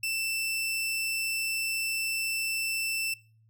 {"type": "tone", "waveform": "sawtooth", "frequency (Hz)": 2666, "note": "E7", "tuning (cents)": 19, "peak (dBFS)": -25, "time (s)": [0.03, 3.14], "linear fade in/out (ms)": 5, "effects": ["noise-tail reverb RT60 0.4 s tail -23 dB re dry", "added 111 Hz sine -59 dBFS peak until 3.49 s"]}